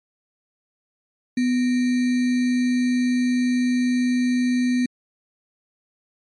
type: tone with sample-and-hold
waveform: sine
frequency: 249 Hz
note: B3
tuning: 14 cents sharp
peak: -17 dBFS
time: 1.37-4.86 s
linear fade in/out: 5 ms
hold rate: 2100 Hz
effects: low-pass 7000 Hz 12 dB/octave + MP3 48 kbps